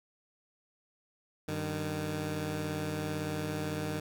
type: tone pair together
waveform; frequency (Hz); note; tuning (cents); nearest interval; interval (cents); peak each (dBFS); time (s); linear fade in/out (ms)
15% pulse; 96.1 / 153.03; G2 / D#3; -34 / -28; minor sixth; 806; -32 / -28; 1.48-4; 5
effects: none